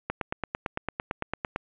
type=click train; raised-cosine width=0.5 ms; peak=-13 dBFS; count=14; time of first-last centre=0.1-1.561 s; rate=8.9 Hz; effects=resampled to 8000 Hz + 9-bit